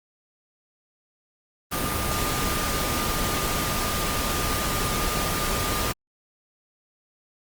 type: tone in noise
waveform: sine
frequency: 1210 Hz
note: D#6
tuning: 49 cents flat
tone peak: -32 dBFS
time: 1.71-5.93 s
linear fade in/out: 20 ms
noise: pink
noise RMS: -26 dBFS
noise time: 1.71-5.93 s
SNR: -9 dB
effects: Opus 32 kbps